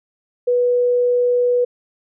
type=tone; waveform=sine; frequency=490 Hz; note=B4; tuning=14 cents flat; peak=-13 dBFS; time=0.47-1.65 s; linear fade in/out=10 ms; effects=none